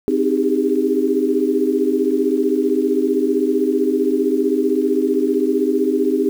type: chord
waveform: sine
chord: Ab major seventh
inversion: first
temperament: equal with one note detuned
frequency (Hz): 261.6 / 311.1 / 392 / 407.5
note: C4 / Eb4 / G4 / Ab4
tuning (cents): 0 / 0 / 0 / -33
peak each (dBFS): -20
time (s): 0.08-6.29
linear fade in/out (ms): 0
effects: 7-bit